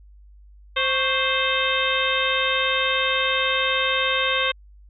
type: harmonic tone with a mistuned harmonic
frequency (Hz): 523.3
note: C5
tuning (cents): 0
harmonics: 1 / 2 / 3 / 4 / 5 / 6 / 7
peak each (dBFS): -27 / -27 / -27 / -27 / -27 / -27 / -27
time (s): 0.76-4.52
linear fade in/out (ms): 10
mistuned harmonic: 2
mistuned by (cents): +97
effects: added 50 Hz sine -45 dBFS peak until 4.89 s